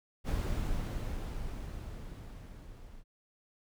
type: noise with level ramp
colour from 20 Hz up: brown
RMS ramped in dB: -30 to -51 dBFS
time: 0.24-3.04 s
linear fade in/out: 50 ms
effects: none